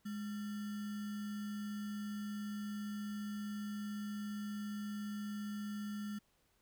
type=tone with sample-and-hold; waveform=sine; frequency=207.7 Hz; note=G#3; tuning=in tune; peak=-39 dBFS; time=0.05-6.19 s; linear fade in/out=10 ms; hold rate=1575 Hz; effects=pink hiss -75 dBFS RMS until 6.61 s